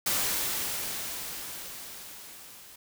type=noise with level ramp; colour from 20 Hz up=white; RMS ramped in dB=-27 to -50 dBFS; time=0.06-2.76 s; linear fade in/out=5 ms; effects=none